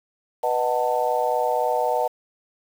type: chord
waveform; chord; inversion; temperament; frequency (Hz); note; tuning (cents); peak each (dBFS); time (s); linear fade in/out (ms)
sine; B dominant seventh; none; just; 493.9 / 617.4 / 740.8 / 889; B4 / D#5 / F#5 / A5; 0 / -14 / +2 / +18; -25; 0.43-2.08; 10
effects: 7-bit